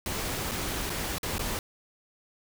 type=noise with dropouts; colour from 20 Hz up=pink; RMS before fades=-32 dBFS; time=0.06-1.59 s; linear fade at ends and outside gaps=1 ms; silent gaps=0.513-0.517 / 0.896-0.901 / 1.183-1.231 / 1.382-1.393 s; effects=none